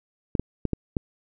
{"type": "clicks", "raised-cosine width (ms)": 3, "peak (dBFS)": -11, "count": 5, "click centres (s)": [0.352, 0.396, 0.653, 0.733, 0.968], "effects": []}